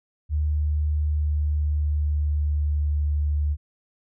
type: tone with pitch glide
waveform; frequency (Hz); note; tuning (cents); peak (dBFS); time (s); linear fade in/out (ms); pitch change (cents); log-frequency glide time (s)
sine; 75.3 to 73.92; D2 to D2; +44 to +12; -20; 0.29-3.57; 50; -32; 0.46-3.01
effects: none